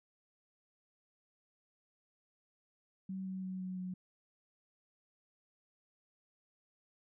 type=tone with pitch steps; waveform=sine; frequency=190 / 188.36 / 186.74 / 185.12 / 183.53 Hz; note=F#3 / F#3 / F#3 / F#3 / F#3; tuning=+46 / +31 / +16 / +1 / -14 cents; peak=-38 dBFS; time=3.09-3.94 s; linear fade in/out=5 ms; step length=170 ms; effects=none